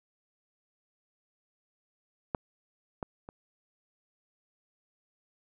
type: clicks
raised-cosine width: 1 ms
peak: -15 / -20 / -29 dBFS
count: 3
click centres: 2.348 / 3.028 / 3.289 s
effects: none